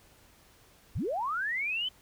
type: linear sweep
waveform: sine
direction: up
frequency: 42.5 to 3100 Hz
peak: -29 dBFS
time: 0.95-1.89 s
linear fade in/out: 10 ms
effects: pink hiss -60 dBFS RMS until 2.01 s